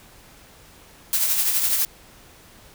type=noise with tremolo; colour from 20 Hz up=blue; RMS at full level=-19 dBFS; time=1.13-1.85 s; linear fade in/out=0 ms; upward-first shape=triangle; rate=12 Hz; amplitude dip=50%; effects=pink hiss -49 dBFS RMS until 2.74 s